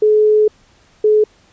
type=tone pair in turn; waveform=sine; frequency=426.7 / 426.7 Hz; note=G#4 / G#4; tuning=+47 / +47 cents; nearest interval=unison; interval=0 cents; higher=neither; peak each=-8 dBFS; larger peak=neither; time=0.02-0.48 / 1.04-1.24 s; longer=first; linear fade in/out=5 ms; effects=pink hiss -52 dBFS RMS until 1.52 s + resampled to 16000 Hz